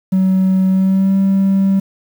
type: tone with pitch glide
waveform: triangle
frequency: 188.6 to 194.13 Hz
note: F#3 to G3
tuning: +33 to -17 cents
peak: -7 dBFS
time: 0.12-1.8 s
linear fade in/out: 10 ms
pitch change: +50 cents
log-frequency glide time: 0.69-1.17 s
effects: tanh soft clip ceiling -5 dBFS + 7-bit